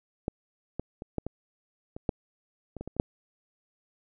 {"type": "clicks", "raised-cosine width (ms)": 2, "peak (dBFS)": [-15, -18, -25, -16, -20, -25, -12, -25, -23, -24, -29, -7], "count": 12, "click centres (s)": [0.281, 0.796, 1.021, 1.183, 1.266, 1.965, 2.092, 2.767, 2.81, 2.876, 2.966, 2.999], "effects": []}